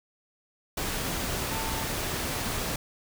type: tone in noise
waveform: sine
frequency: 894 Hz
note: A5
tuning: 27 cents sharp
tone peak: -36 dBFS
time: 1.51-1.84 s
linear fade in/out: 5 ms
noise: pink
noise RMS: -31 dBFS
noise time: 0.77-2.76 s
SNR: -8 dB
effects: none